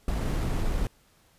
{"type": "noise with sample-and-hold", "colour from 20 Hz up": "brown", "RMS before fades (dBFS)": -27, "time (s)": [0.08, 0.87], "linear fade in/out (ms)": 2, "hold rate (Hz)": 8820, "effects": ["pink hiss -62 dBFS RMS until 1.38 s", "resampled to 32000 Hz"]}